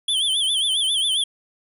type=tone with vibrato; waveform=square; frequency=3276 Hz; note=G#7; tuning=24 cents flat; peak=-19 dBFS; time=0.08-1.24 s; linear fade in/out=5 ms; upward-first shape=sine; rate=7.4 Hz; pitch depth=130 cents each way; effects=resampled to 32000 Hz + 10-bit